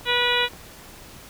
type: click train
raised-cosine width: 1 ms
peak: -29 dBFS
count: 6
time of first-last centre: 0.01-0.535 s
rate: 9.53 Hz
type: harmonic tone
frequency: 486.8 Hz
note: B4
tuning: 25 cents flat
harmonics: 1 / 2 / 3 / 4 / 5 / 6 / 7 / 8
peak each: -27 / -27 / -27 / -27 / -27 / -27 / -27 / -27 dBFS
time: 0.05-0.49 s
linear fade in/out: 50 ms
effects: pink hiss -44 dBFS RMS until 1.29 s